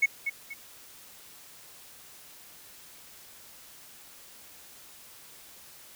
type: tone with echo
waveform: sine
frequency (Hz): 2200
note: C#7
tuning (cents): -14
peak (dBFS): -16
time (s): 0.02-0.06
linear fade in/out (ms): 10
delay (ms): 240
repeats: 2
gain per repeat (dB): -10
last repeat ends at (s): 0.54
effects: tanh soft clip ceiling -17 dBFS + white hiss -51 dBFS RMS until 5.95 s